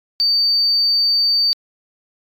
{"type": "tone", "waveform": "sine", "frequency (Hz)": 4600, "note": "D8", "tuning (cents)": -37, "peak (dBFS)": -12, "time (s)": [0.2, 1.53], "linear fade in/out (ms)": 0, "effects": ["tanh soft clip ceiling -8 dBFS", "AAC 64 kbps"]}